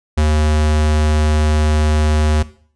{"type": "tone", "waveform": "square", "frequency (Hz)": 76.3, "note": "D#2", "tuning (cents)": -33, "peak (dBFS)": -12, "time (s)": [0.17, 2.43], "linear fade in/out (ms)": 10, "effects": ["noise-tail reverb RT60 0.5 s tail -17 dB re dry", "resampled to 22050 Hz"]}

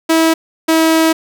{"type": "tone pair in turn", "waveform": "sawtooth", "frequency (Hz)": [324.4, 322.5], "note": ["E4", "E4"], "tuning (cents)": [-28, -38], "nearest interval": "unison", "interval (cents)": 10, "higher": "first", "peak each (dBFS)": -5, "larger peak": "neither", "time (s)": [[0.09, 0.34], [0.68, 1.13]], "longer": "second", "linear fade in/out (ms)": 10, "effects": []}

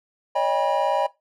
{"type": "tone cluster", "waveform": "triangle", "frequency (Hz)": [560, 618, 802, 970], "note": ["C#5", "D#5", "G5", "B5"], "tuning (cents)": [18, -12, 39, -31], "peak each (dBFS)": -23, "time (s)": [0.35, 1.07], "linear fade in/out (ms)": 10, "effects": ["noise-tail reverb RT60 0.2 s tail -19 dB re dry"]}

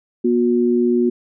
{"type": "tone pair together", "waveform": "sine", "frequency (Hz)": [241.3, 361.6], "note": ["B3", "F#4"], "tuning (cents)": [-40, -40], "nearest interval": "perfect fifth", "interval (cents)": 700, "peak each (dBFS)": -16, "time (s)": [0.24, 1.1], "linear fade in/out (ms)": 10, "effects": []}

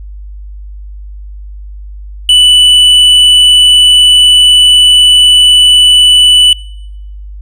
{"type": "tone with hard clipping", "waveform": "sine", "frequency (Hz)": 2976, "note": "F#7", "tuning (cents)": 9, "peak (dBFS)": -3, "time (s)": [2.29, 6.53], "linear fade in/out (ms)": 2, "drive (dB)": 5, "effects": ["noise-tail reverb RT60 0.9 s tail -25 dB re dry", "added 50 Hz sine -23 dBFS peak until 7.41 s"]}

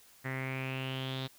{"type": "tone with low-pass filter sweep", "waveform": "sawtooth", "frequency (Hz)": 131.8, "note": "C3", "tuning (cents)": 13, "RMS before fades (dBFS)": -37, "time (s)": [0.24, 1.28], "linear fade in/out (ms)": 20, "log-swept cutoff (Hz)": [1900, 3800], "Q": 7, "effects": ["white hiss -60 dBFS RMS until 1.38 s"]}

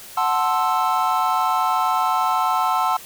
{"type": "chord", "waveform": "triangle", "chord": "F# half-diminished seventh", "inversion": "none", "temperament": "equal", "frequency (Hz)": [740, 880, 1046.5, 1318.5], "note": ["F#5", "A5", "C6", "E6"], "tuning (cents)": [0, 0, 0, 0], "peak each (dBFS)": -21, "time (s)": [0.17, 2.97], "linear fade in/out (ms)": 5, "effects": ["white hiss -40 dBFS RMS until 3.05 s"]}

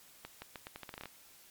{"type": "accelerating click train", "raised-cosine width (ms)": 0.3, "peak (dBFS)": -27, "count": 12, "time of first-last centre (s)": [0.25, 1.057], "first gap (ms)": 170, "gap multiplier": 0.81, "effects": ["white hiss -59 dBFS RMS until 1.5 s", "MP3 96 kbps"]}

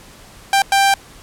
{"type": "tone bursts at uneven times", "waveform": "sawtooth", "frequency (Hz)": 788, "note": "G5", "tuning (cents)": 9, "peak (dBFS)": -7, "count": 2, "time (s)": [[0.53, 0.62], [0.72, 0.94]], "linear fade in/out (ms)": 2, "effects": ["pink hiss -42 dBFS RMS until 1.22 s", "low-pass 12000 Hz 12 dB/octave"]}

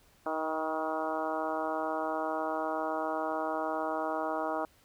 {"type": "harmonic tone with a mistuned harmonic", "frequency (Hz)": 157.9, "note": "D#3", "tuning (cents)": 26, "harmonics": [2, 3, 4, 5, 6, 7, 8, 9], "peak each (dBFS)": [-38, -40, -35, -37, -39, -41, -40, -44], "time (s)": [0.26, 4.65], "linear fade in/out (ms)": 2, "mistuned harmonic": 6, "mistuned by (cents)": 22, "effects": ["pink hiss -64 dBFS RMS until 4.84 s"]}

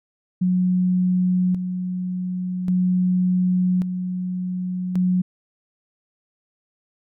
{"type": "tone with tremolo", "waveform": "sine", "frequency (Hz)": 182.2, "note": "F#3", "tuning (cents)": -26, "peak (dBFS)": -16, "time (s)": [0.41, 5.22], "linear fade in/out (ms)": 10, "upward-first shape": "square", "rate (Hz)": 0.44, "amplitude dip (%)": 55, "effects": []}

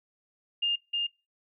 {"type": "tone with echo", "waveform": "sine", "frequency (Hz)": 2818, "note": "F7", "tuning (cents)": 15, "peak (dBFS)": -24, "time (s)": [0.62, 0.76], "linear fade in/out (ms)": 10, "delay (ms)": 310, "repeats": 1, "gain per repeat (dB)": -2, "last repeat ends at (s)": 1.07, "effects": ["noise-tail reverb RT60 0.3 s tail -26 dB re dry"]}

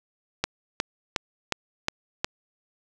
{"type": "click train", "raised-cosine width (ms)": 0.2, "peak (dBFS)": -6, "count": 6, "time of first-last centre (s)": [0.44, 2.245], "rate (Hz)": 2.77, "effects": []}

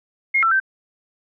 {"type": "tone with pitch steps", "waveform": "sine", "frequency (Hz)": [2145, 1339, 1555], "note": ["C7", "E6", "G6"], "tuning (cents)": [42, 27, -14], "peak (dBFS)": -14, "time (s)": [0.34, 0.601], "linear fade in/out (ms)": 10, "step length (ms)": 87, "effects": []}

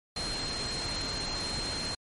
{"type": "tone in noise", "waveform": "sine", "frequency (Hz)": 4186, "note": "C8", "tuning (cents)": 0, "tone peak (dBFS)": -34, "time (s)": [0.16, 1.95], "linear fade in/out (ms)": 5, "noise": "pink", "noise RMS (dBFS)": -36, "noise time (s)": [0.16, 1.95], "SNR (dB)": -1, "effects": ["MP3 48 kbps"]}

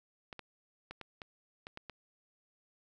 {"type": "clicks", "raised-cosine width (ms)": 0.3, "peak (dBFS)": -28, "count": 8, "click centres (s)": [0.328, 0.393, 0.91, 1.013, 1.218, 1.669, 1.774, 1.897], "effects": []}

